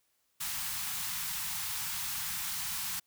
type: band-stop noise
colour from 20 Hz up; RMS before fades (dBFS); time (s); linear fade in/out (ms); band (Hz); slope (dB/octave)
white; -36; 0.4-3; 10; 200 to 800; 48
effects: white hiss -75 dBFS RMS until 3.06 s